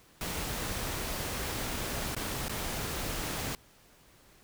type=noise with dropouts; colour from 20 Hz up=pink; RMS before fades=-35 dBFS; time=0.21-3.55 s; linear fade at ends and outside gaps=1 ms; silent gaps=2.149-2.165 / 2.483-2.494 s; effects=pink hiss -60 dBFS RMS until 4.43 s